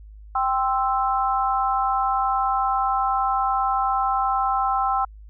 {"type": "chord", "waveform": "sine", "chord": "C major", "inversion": "second", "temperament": "equal", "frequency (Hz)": [784, 1046.5, 1318.5], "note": ["G5", "C6", "E6"], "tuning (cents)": [0, 0, 0], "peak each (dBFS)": [-22, -25, -24], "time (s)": [0.35, 5.05], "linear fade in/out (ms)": 5, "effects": ["added 52 Hz sine -40 dBFS peak until 5.29 s"]}